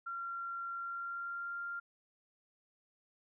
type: tone with pitch glide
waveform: sine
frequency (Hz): 1375 to 1392.6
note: F6 to F6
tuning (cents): -27 to -5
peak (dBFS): -38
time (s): 0.06-1.8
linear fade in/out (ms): 10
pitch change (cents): +22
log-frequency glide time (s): 0.72-1.62
effects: none